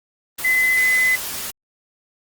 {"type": "tone in noise", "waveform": "sine", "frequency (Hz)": 2025, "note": "B6", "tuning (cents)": 43, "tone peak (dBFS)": -14, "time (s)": [0.44, 1.16], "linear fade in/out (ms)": 10, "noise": "white", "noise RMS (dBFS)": -28, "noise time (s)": [0.38, 1.51], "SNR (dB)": 11, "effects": ["Opus 24 kbps"]}